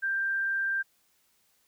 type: tone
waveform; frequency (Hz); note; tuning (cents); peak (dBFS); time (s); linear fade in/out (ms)
sine; 1581; G6; +14; -26; 0.02-0.83; 20
effects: white hiss -69 dBFS RMS until 1.67 s